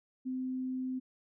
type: tone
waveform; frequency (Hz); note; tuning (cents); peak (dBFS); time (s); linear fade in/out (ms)
sine; 257.6; C4; -27; -33; 0.25-1; 20
effects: none